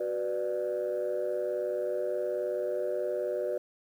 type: chord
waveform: sine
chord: B minor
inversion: second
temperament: just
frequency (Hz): 370.4 / 493.9 / 592.7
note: F#4 / B4 / D5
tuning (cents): +2 / 0 / +16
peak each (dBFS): -33 / -32 / -31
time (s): 0-3.58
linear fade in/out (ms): 5
effects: tanh soft clip ceiling -23 dBFS + 10-bit